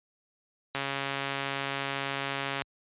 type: click train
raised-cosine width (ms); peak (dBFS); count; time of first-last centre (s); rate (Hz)
0.3; -15; 259; 0.75-2.62; 138
effects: high-pass 60 Hz 12 dB/octave + resampled to 8000 Hz